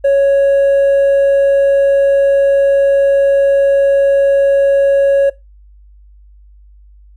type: tone with hard clipping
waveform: triangle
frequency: 554.4 Hz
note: C#5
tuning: in tune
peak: -6 dBFS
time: 0.04-5.3 s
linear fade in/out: 10 ms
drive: 1 dB
effects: noise-tail reverb RT60 0.2 s tail -20 dB re dry + added 50 Hz sine -39 dBFS peak until 7.16 s